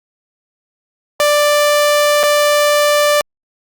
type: tone with dropouts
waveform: sawtooth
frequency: 589 Hz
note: D5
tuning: 5 cents sharp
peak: -6 dBFS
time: 1.2-3.21 s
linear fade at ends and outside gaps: 0 ms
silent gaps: 2.231-2.235 s
effects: Opus 48 kbps